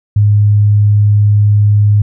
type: tone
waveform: sine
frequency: 103.83 Hz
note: G#2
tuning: in tune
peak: -5 dBFS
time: 0.16-2.02 s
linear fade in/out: 5 ms
effects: none